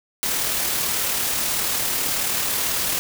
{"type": "noise with amplitude modulation", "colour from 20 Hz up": "white", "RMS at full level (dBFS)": -22, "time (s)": [0.23, 2.99], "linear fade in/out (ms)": 0, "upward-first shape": "sine", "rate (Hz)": 38.3, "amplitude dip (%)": 25, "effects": []}